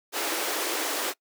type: high-pass noise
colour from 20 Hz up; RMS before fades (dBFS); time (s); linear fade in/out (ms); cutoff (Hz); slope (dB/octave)
pink; -29; 0.12-1.14; 50; 300; 48
effects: noise-tail reverb RT60 0.1 s tail -23 dB re dry